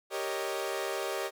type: chord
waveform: sawtooth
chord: Eb dominant seventh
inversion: first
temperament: equal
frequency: 392 / 466.2 / 554.4 / 622.3 Hz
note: G4 / Bb4 / Db5 / Eb5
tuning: 0 / 0 / 0 / 0 cents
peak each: -32 / -35 / -34 / -34 dBFS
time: 0.1-1.31 s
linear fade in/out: 50 ms
effects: none